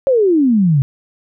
sine exponential sweep, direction down, 559 to 130.81 Hz, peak -9 dBFS, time 0.07-0.82 s, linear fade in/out 0 ms, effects none

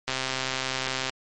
click train, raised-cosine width 0.2 ms, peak -10 dBFS, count 134, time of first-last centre 0.08-1.095 s, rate 131 Hz, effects MP3 48 kbps

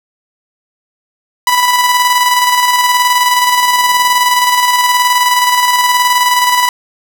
sawtooth tone with tremolo, 987.8 Hz, B5, in tune, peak -3 dBFS, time 1.47-6.69 s, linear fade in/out 2 ms, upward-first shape square, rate 19 Hz, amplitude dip 35%, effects none

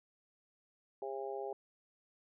harmonic tone, 135 Hz, C#3, 45 cents flat, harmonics 3 / 4 / 5 / 6, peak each -41 / -45 / -46 / -45 dBFS, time 1.02-1.53 s, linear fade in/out 2 ms, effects none

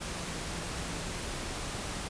sine tone in noise, 170 Hz, F3, 46 cents flat, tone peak -45 dBFS, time 0.06-1.24 s, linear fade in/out 20 ms, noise pink, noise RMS -37 dBFS, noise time 0-2.09 s, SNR -11 dB, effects resampled to 22050 Hz

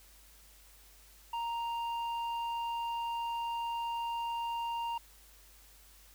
square tone with low-pass filter, 932.3 Hz, A#5, in tune, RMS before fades -36 dBFS, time 1.33-4.98 s, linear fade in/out 5 ms, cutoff 2000 Hz, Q 6.7, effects added 50 Hz sine -60 dBFS peak until 6.14 s + white hiss -60 dBFS RMS until 6.14 s

